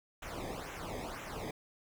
brown noise with flanger, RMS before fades -42 dBFS, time 0.22-1.51 s, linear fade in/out 5 ms, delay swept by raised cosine 0.21 to 0.72 ms, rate 2 Hz, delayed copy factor -0.9, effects none

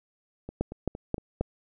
two click trains, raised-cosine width 2 ms, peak -13 / -24 dBFS, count 4 / 5, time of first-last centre 0.61-1.41 / 0.49-1.412 s, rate 3.75 / 4.34 Hz, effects none

